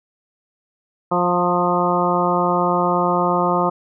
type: harmonic tone with a mistuned harmonic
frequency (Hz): 176.6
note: F3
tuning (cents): +20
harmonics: 1 / 2 / 3 / 4 / 5 / 6 / 7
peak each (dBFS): -23 / -23 / -23 / -23 / -23 / -23 / -23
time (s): 1.11-3.7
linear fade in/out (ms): 10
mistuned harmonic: 5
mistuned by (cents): +17
effects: none